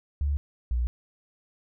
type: tone pair in turn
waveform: sine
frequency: 71.7 / 60.29 Hz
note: D2 / B1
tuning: -41 / -41 cents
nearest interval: minor third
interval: 300 cents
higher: first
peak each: -23 dBFS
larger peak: neither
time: 0.21-0.37 / 0.71-0.87 s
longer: neither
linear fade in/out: 0 ms
effects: none